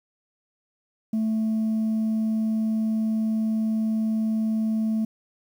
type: tone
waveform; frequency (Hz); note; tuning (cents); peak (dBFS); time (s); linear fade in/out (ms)
sine; 220; A3; 0; -19; 1.13-5.05; 5
effects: tanh soft clip ceiling -20 dBFS + 9-bit